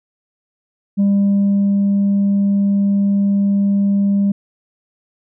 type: tone with ADSR envelope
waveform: sine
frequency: 199.7 Hz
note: G3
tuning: 32 cents sharp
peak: -8 dBFS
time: 0.97-4.32 s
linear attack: 30 ms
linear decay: 770 ms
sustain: -2 dB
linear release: 6 ms
effects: tanh soft clip ceiling -10 dBFS